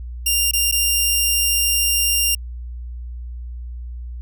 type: tone with dropouts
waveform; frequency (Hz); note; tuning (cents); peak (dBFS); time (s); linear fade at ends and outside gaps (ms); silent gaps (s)
10% pulse; 2793; F7; -1; -7; 0.26-2.35; 5; 0.512-0.534 / 0.714-0.723
effects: added 60 Hz sine -28 dBFS peak until 4.21 s